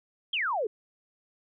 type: exponential sweep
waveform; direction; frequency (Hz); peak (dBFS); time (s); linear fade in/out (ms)
sine; down; 3337 to 393.5; -26; 0.33-0.67; 5
effects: none